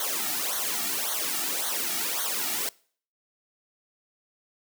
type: noise with flanger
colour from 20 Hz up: white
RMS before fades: -29 dBFS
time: 0-2.69 s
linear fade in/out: 2 ms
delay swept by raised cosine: 0.39 to 1.99 ms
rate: 1.8 Hz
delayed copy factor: -0.95
effects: noise-tail reverb RT60 0.5 s tail -24 dB re dry + high-pass 200 Hz 12 dB/octave